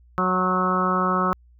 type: harmonic tone with a mistuned harmonic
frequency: 184.3 Hz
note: F#3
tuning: 7 cents flat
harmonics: 1 / 2 / 3 / 4 / 5 / 6 / 7 / 8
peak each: -25 / -29 / -30 / -32 / -32 / -25 / -23 / -35 dBFS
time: 0.18-1.33 s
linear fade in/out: 0 ms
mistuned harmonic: 6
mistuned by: -21 cents
effects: added 60 Hz sine -50 dBFS peak until 1.59 s